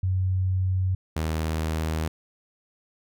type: tone pair in turn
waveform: sine / sawtooth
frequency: 93.3 / 79.28 Hz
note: F#2 / D#2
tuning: +15 / +33 cents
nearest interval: minor third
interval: 282 cents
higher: first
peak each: -21 dBFS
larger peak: neither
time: 0.03-0.95 / 1.16-2.08 s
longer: neither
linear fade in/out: 5 ms
effects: none